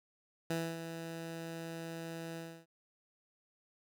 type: tone with ADSR envelope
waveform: 15% pulse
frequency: 165.1 Hz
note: E3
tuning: 3 cents sharp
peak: -26 dBFS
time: 0.5-2.66 s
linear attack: 4 ms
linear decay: 260 ms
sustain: -9 dB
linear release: 290 ms
effects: none